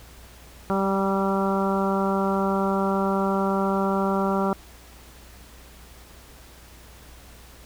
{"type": "harmonic tone with a mistuned harmonic", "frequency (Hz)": 194.9, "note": "G3", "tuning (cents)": -10, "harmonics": [1, 2, 3, 4, 5, 6, 7], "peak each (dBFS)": [-24, -27, -29, -30, -31, -32, -32], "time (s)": [0.7, 4.53], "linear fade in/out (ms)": 0, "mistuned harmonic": 5, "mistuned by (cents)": -16, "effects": ["added 60 Hz sine -48 dBFS peak until 7.65 s", "pink hiss -49 dBFS RMS until 7.65 s"]}